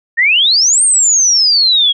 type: exponential two-way sweep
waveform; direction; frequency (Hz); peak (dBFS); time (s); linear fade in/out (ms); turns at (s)
sine; up then down; 1797 to 8870 to 3249; -7; 0.17-1.93; 20; 0.83
effects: none